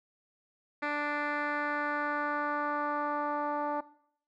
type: tone with low-pass filter sweep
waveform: 10% pulse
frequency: 293.7 Hz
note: D4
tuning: in tune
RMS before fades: -32 dBFS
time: 0.82-3.81 s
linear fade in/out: 10 ms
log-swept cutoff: 2300 to 910 Hz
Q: 2
effects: noise-tail reverb RT60 0.6 s tail -18 dB re dry